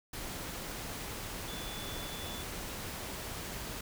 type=tone in noise; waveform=sine; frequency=3463 Hz; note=A7; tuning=28 cents flat; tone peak=-46 dBFS; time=1.48-2.43 s; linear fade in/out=5 ms; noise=pink; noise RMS=-41 dBFS; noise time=0.13-3.81 s; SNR=-8 dB; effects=none